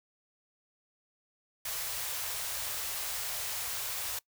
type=band-stop noise; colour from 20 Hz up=white; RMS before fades=-36 dBFS; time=1.65-4.19 s; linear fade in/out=5 ms; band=120 to 480 Hz; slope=24 dB/octave; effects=noise-tail reverb RT60 0.1 s tail -22 dB re dry